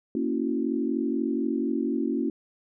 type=chord; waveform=sine; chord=F# dominant seventh; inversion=first; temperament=equal; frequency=233.1 / 277.2 / 329.6 / 370 Hz; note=A#3 / C#4 / E4 / F#4; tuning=0 / 0 / 0 / 0 cents; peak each=-29 / -28 / -30 / -33 dBFS; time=0.15-2.3 s; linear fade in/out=2 ms; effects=none